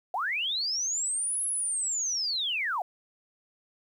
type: linear two-way sweep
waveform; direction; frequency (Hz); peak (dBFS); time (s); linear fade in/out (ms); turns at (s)
sine; up then down; 664 to 10880 to 664; -27; 0.14-2.82; 2; 1.45
effects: 10-bit